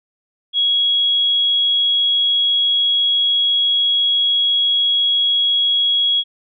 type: tone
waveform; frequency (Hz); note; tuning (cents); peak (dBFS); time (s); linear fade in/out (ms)
sine; 3322; G#7; 0; -13; 0.53-6.24; 50
effects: none